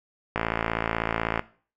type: click train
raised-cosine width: 0.5 ms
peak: -9 dBFS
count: 59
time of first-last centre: 0.36-1.394 s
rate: 56.1 Hz
effects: noise-tail reverb RT60 0.4 s tail -17 dB re dry